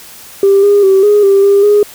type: tone with pitch steps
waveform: sine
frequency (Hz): 394.8 / 406.6 / 385.4 / 414.7 / 394.2 / 399.9 / 414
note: G4 / G#4 / G4 / G#4 / G4 / G4 / G#4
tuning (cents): +12 / -37 / -29 / -3 / +10 / +35 / -5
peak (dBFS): -3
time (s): 0.43-1.83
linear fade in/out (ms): 2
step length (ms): 200
effects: tanh soft clip ceiling 0 dBFS + white hiss -34 dBFS RMS until 1.94 s